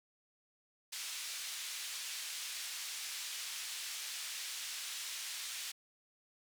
pink band-pass noise, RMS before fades -43 dBFS, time 0.92-5.72 s, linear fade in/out 10 ms, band 2800 to 9800 Hz, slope 12 dB/octave, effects none

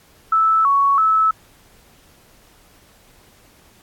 sine tone with pitch steps, 1313 / 1115 / 1303 Hz, E6 / C#6 / E6, -7 / +10 / -20 cents, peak -12 dBFS, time 0.32-1.31 s, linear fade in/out 5 ms, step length 330 ms, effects pink hiss -52 dBFS RMS until 3.82 s + AAC 64 kbps

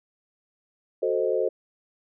sine chord, F# diminished seventh, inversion none, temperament equal, 370 / 440 / 523.3 / 622.3 Hz, F#4 / A4 / C5 / Eb5, 0 / 0 / 0 / 0 cents, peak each -28 / -26 / -26 / -30 dBFS, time 1.02-1.49 s, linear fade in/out 10 ms, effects none

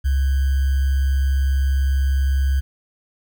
sine tone with sample-and-hold, 67.6 Hz, C#2, 43 cents flat, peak -15 dBFS, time 0.04-2.61 s, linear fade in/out 20 ms, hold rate 1575 Hz, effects none

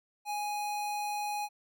square tone, 830.6 Hz, G#5, in tune, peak -33 dBFS, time 0.25-1.49 s, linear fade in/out 50 ms, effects none

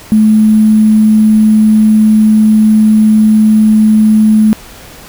sine tone with sample-and-hold, 215.7 Hz, A3, 34 cents flat, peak -3 dBFS, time 0.12-4.53 s, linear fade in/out 0 ms, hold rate 11025 Hz, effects pink hiss -33 dBFS RMS until 5.08 s

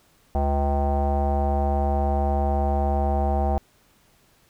square tone with low-pass filter, 70.9 Hz, C#2, 40 cents sharp, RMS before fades -22 dBFS, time 0.35-3.58 s, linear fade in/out 0 ms, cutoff 740 Hz, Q 9.4, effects pink hiss -60 dBFS RMS until 4.49 s

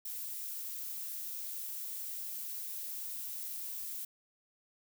violet noise with high-pass filter sweep, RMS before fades -41 dBFS, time 0.05-4.05 s, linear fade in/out 5 ms, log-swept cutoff 300 to 200 Hz, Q 9.6, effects none

